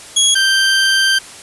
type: tone pair in turn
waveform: 20% pulse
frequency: 3322 / 1567.8 Hz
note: G#7 / G6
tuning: 0 / 0 cents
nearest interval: octave + minor second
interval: 1300 cents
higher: first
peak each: -4 / -6 dBFS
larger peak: first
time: 0.16-0.35 / 0.35-1.19 s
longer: second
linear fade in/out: 10 ms
effects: white hiss -35 dBFS RMS until 1.42 s + resampled to 24000 Hz